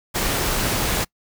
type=noise; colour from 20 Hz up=pink; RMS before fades=-22 dBFS; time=0.14-1.05 s; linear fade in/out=20 ms; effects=noise-tail reverb RT60 0.1 s tail -25 dB re dry